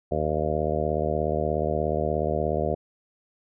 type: harmonic tone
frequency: 76.8 Hz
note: D#2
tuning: 22 cents flat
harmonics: 1 / 2 / 3 / 4 / 5 / 6 / 7 / 8 / 9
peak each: -31 / -32 / -34 / -38 / -31 / -31 / -31 / -30 / -31 dBFS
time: 0.11-2.75 s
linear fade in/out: 10 ms
effects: none